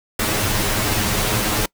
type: noise with comb filter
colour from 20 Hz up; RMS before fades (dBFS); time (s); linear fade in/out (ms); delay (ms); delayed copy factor
pink; -20; 0.19-1.66; 5; 9.5; +0.7
effects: noise-tail reverb RT60 0.1 s tail -24 dB re dry